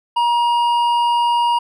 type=tone with hard clipping; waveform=sine; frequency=950 Hz; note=A#5; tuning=33 cents sharp; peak=-15 dBFS; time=0.16-1.59 s; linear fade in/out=10 ms; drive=7 dB; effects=none